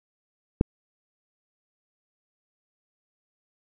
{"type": "click", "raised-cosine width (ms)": 3, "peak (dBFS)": -5, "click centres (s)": 0.611, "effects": []}